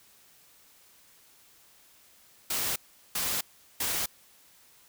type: noise bursts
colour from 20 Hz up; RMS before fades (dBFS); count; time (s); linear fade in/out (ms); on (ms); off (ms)
white; -30; 3; 2.5-4.06; 5; 260; 390
effects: white hiss -59 dBFS RMS until 4.88 s